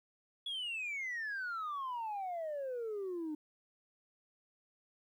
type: exponential sweep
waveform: sine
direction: down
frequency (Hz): 3405 to 297.3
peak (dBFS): -35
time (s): 0.46-3.35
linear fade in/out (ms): 5
effects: tanh soft clip ceiling -35 dBFS + 12-bit